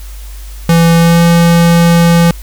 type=tone with pitch glide; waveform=square; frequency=167.4 to 169.64 Hz; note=E3 to E3; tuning=+27 to +50 cents; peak=-5 dBFS; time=0.69-2.31 s; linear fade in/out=2 ms; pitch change=+23 cents; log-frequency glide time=0.97-1.22 s; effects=added 50 Hz sine -24 dBFS peak until 2.42 s + white hiss -37 dBFS RMS until 2.42 s